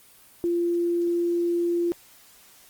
sine tone, 344.7 Hz, F4, 23 cents flat, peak -21 dBFS, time 0.44-1.92 s, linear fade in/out 0 ms, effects white hiss -53 dBFS RMS until 2.69 s + Opus 24 kbps

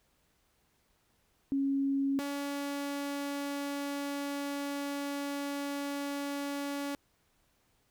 sine / sawtooth tone pair in turn, 275 / 283.2 Hz, C#4 / C#4, -14 / +37 cents, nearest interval minor second, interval 51 cents, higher second, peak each -27 / -30 dBFS, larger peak first, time 1.52-2.19 / 2.19-6.95 s, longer second, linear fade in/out 0 ms, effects pink hiss -72 dBFS RMS until 7.9 s

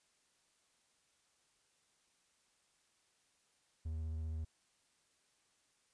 triangle tone with vibrato, 79.4 Hz, D#2, 36 cents sharp, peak -36 dBFS, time 3.85-4.45 s, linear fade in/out 10 ms, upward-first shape sine, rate 15 Hz, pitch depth 21 cents each way, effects white hiss -75 dBFS RMS until 5.93 s + resampled to 22050 Hz

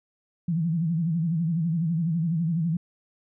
sine tone with vibrato, 165.5 Hz, E3, 7 cents sharp, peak -22 dBFS, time 0.48-2.77 s, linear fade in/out 5 ms, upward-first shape sine, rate 12 Hz, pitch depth 110 cents each way, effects none

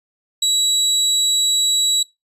30% pulse tone, 3900 Hz, B7, 23 cents flat, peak -12 dBFS, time 0.42-2.03 s, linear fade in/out 5 ms, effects noise-tail reverb RT60 0.2 s tail -21 dB re dry + resampled to 32000 Hz

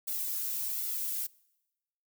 violet noise with flanger, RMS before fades -34 dBFS, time 0.07-1.27 s, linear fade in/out 10 ms, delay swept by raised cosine 1.4 to 2.5 ms, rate 1.3 Hz, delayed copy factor +0.75, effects noise-tail reverb RT60 1.0 s tail -25 dB re dry

